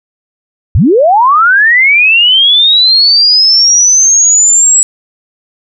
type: linear sweep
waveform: sine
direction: up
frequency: 60.8 to 7790 Hz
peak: -3 dBFS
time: 0.75-4.83 s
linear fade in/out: 0 ms
effects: none